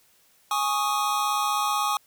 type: chord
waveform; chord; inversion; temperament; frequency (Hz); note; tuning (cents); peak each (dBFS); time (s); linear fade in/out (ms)
square; Ab suspended fourth; none; equal; 830.6 / 1108.7 / 1244.5; Ab5 / Db6 / Eb6; 0 / 0 / 0; -28; 0.51-1.97; 2
effects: white hiss -61 dBFS RMS until 2.06 s